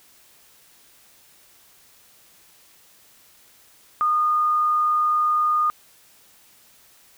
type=tone; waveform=sine; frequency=1224 Hz; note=D#6; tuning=29 cents flat; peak=-17 dBFS; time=4.01-5.7 s; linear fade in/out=0 ms; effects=white hiss -54 dBFS RMS until 7.17 s